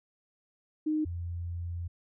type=tone pair in turn; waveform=sine; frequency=308.1 / 86.18 Hz; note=D#4 / F2; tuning=-17 / -22 cents; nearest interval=octave + minor seventh; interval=2205 cents; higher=first; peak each=-26 / -33 dBFS; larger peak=first; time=0.86-1.05 / 1.05-1.88 s; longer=second; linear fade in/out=10 ms; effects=none